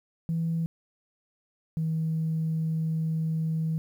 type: tone pair in turn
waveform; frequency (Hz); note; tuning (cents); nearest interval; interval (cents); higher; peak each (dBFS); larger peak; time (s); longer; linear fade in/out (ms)
sine; 164.81 / 160.21; E3 / E3; 0 / -49; unison; 49; first; -24; neither; 0.29-0.66 / 1.77-3.78; second; 0
effects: tanh soft clip ceiling -21 dBFS + 10-bit